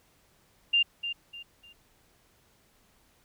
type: tone with echo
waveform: sine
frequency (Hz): 2794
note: F7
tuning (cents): 0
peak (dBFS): -20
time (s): 0.73-0.83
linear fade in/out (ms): 10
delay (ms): 300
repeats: 3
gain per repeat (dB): -10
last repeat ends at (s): 1.73
effects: pink hiss -65 dBFS RMS until 3.24 s